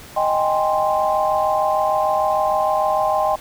sine chord, Ab major seventh, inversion second, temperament equal, 622.3 / 784 / 830.6 / 1046.5 Hz, Eb5 / G5 / Ab5 / C6, 0 / 0 / 0 / 0 cents, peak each -20 / -20 / -25 / -22 dBFS, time 0.16-3.36 s, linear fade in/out 10 ms, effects pink hiss -40 dBFS RMS until 3.4 s

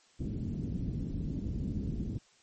white low-pass noise, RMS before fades -35 dBFS, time 0.19-2.19 s, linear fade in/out 20 ms, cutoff 250 Hz, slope 24 dB/octave, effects white hiss -64 dBFS RMS until 2.42 s + MP3 32 kbps

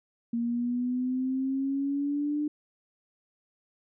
sine exponential sweep, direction up, 232.7 to 299.8 Hz, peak -26 dBFS, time 0.33-2.48 s, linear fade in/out 5 ms, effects none

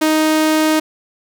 sawtooth tone, 311.9 Hz, D#4, 4 cents sharp, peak -8 dBFS, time 0.01-0.8 s, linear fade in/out 10 ms, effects none

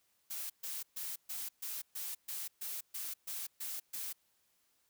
blue noise bursts, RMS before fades -41 dBFS, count 12, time 0.3-4.13 s, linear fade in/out 10 ms, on 200 ms, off 130 ms, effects white hiss -75 dBFS RMS until 4.89 s

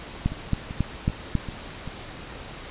two click trains, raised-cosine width 5 ms, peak -9 / -21 dBFS, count 5 / 5, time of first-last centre 0.26-1.353 / 0.32-1.876 s, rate 3.66 / 2.57 Hz, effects pink hiss -39 dBFS RMS until 2.7 s + resampled to 8000 Hz

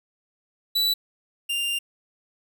45% pulse tone pair in turn, 3951 / 2794 Hz, B7 / F7, 0 / 0 cents, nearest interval tritone, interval 600 cents, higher first, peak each -20 / -24 dBFS, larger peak first, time 0.75-0.94 / 1.49-1.79 s, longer second, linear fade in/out 10 ms, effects none

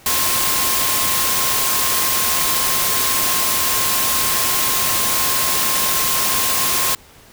sine tone in noise, 1063 Hz, C6, 27 cents sharp, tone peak -26 dBFS, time 0.06-6.95 s, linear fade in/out 2 ms, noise white, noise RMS -18 dBFS, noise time 0.06-6.95 s, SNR -11 dB, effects pink hiss -46 dBFS RMS until 7.32 s

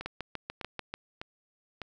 two click trains, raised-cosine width 0.3 ms, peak -19 / -22 dBFS, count 7 / 4, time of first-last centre 0.06-0.94 / 0.01-1.817 s, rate 6.82 / 1.66 Hz, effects none

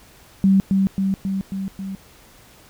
sine tone with echo, 193.4 Hz, G3, 23 cents flat, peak -11 dBFS, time 0.44-0.6 s, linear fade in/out 0 ms, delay 270 ms, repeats 5, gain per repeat -3 dB, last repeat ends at 1.95 s, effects pink hiss -49 dBFS RMS until 2.69 s

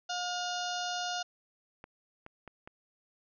harmonic tone, 715 Hz, F5, 41 cents sharp, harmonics 1 / 2 / 4 / 5 / 6 / 7 / 8 / 9, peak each -36 / -39 / -42 / -43 / -44 / -44 / -45 / -46 dBFS, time 0.09-1.23 s, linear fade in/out 10 ms
clicks, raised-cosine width 0.5 ms, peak -31 dBFS, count 4, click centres 1.841 / 2.264 / 2.477 / 2.675 s
effects none

